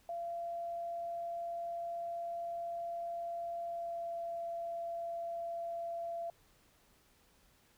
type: tone with pitch glide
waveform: sine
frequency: 684 to 679.3 Hz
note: F5 to F5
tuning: -36 to -48 cents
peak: -37 dBFS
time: 0.09-6.3 s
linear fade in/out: 2 ms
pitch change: -12 cents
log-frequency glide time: 3.65-4.14 s
effects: pink hiss -68 dBFS RMS until 7.77 s